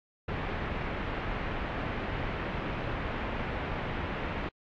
pink low-pass noise, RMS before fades -34 dBFS, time 0.28-4.49 s, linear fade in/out 5 ms, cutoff 2600 Hz, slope 24 dB/octave, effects AAC 64 kbps

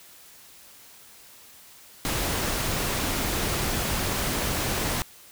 pink noise, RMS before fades -27 dBFS, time 2.05-5.02 s, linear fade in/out 0 ms, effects white hiss -50 dBFS RMS until 5.31 s

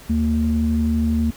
square tone with low-pass filter, 76 Hz, D#2, 40 cents flat, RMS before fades -19 dBFS, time 0.09-1.31 s, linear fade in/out 10 ms, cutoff 210 Hz, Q 7.7, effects pink hiss -43 dBFS RMS until 1.36 s

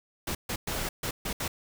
pink noise bursts at uneven times, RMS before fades -32 dBFS, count 6, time 0.27-0.35 / 0.49-0.56 / 0.67-0.89 / 1.03-1.11 / 1.25-1.33 / 1.4-1.48 s, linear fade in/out 5 ms, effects none

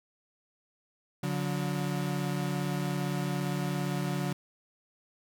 35% pulse tone pair together, 143.57 / 181.1 Hz, D3 / F#3, -39 / -37 cents, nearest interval major third, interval 402 cents, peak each -30 / -31 dBFS, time 1.23-4.33 s, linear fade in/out 5 ms, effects none

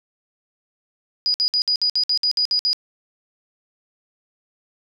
sine tone bursts, 4919 Hz, D#8, 21 cents flat, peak -16 dBFS, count 11, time 1.26-2.731 s, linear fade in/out 0 ms, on 81 ms, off 58 ms, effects none

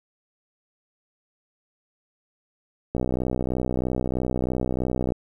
click train, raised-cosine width 2 ms, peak -12 dBFS, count 138, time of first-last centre 2.95-5.121 s, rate 63.1 Hz, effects 9-bit

